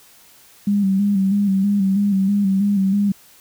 sine tone with vibrato, 197.8 Hz, G3, 16 cents sharp, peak -14 dBFS, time 0.67-3.12 s, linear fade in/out 5 ms, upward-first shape square, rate 3.1 Hz, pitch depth 46 cents each way, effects white hiss -49 dBFS RMS until 3.4 s

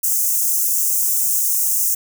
white high-pass noise, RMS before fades -18 dBFS, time 0.03-1.95 s, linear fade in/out 10 ms, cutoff 6100 Hz, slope 48 dB/octave, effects none

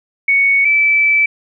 sine tone pair in turn, 2224 / 2314 Hz, C#7 / D7, +5 / -26 cents, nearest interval minor second, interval 69 cents, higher second, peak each -9 dBFS, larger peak neither, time 0.28-0.65 / 0.65-1.26 s, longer second, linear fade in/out 5 ms, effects none

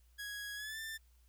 sawtooth tone with pitch glide, 1661.2 to 1780.4 Hz, G#6 to A6, 0 to +20 cents, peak -38 dBFS, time 0.18-0.98 s, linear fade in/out 20 ms, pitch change +120 cents, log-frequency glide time 0.55-0.79 s, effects added 60 Hz sine -63 dBFS peak until 1.28 s + white hiss -75 dBFS RMS until 1.28 s

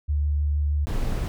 sine tone with vibrato, 73.42 Hz, D2, in tune, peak -20 dBFS, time 0.08-0.86 s, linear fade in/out 20 ms, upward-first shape triangle, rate 6.4 Hz, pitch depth 17 cents each way
brown noise, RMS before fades -25 dBFS, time 0.87-1.28 s, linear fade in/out 0 ms
effects none

